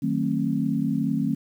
sine chord, D# diminished seventh, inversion none, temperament just, 155.56 / 186.68 / 224 / 268.8 Hz, D#3 / F#3 / A3 / C4, 0 / +16 / +31 / +47 cents, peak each -28 / -29 / -26 / -26 dBFS, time 0.02-1.35 s, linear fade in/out 10 ms, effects 9-bit

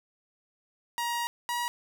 sawtooth tone pair in turn, 947 / 959.7 Hz, A#5 / B5, +27 / -50 cents, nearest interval unison, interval 23 cents, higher second, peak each -25 dBFS, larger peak neither, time 0.98-1.27 / 1.49-1.68 s, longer first, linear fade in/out 0 ms, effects none

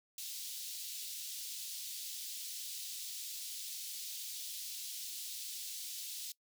pink high-pass noise, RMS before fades -44 dBFS, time 0.18-6.32 s, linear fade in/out 2 ms, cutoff 3500 Hz, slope 24 dB/octave, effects noise-tail reverb RT60 0.1 s tail -21 dB re dry

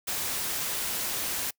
white noise, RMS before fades -31 dBFS, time 0.07-1.51 s, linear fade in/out 10 ms, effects noise-tail reverb RT60 0.1 s tail -25 dB re dry

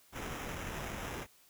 pink noise with sample-and-hold, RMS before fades -41 dBFS, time 0.12-1.27 s, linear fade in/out 50 ms, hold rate 4410 Hz, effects white hiss -64 dBFS RMS until 1.49 s

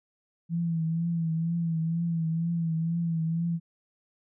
sine tone with vibrato, 165.6 Hz, E3, 8 cents sharp, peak -25 dBFS, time 0.49-3.6 s, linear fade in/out 50 ms, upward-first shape triangle, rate 2.1 Hz, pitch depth 56 cents each way, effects none

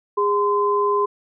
sine tone pair together, 409.1 / 1028.5 Hz, G#4 / C6, -26 / -30 cents, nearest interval octave + major third, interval 1596 cents, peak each -19 dBFS, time 0.17-1.06 s, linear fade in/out 10 ms, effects none

